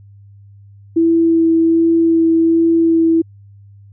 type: tone with vibrato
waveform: sine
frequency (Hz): 329.6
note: E4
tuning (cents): 0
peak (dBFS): -9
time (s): 0.96-3.22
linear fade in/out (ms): 10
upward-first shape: sine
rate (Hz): 1.3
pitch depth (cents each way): 10
effects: added 100 Hz sine -39 dBFS peak until 3.92 s